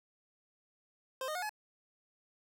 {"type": "tone with pitch steps", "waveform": "25% pulse", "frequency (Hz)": [523.3, 615.2, 723.2, 850.1], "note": ["C5", "D#5", "F#5", "G#5"], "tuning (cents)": [0, -20, -40, 40], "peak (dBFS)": -32, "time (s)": [1.21, 1.494], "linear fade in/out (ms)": 2, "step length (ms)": 71, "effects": []}